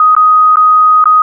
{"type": "tone with dropouts", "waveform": "sine", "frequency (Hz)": 1251, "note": "D#6", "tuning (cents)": 9, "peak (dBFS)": -3, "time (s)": [0, 1.22], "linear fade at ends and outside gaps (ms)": 2, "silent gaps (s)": [[0.151, 0.165], [0.558, 0.569], [1.041, 1.056]], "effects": []}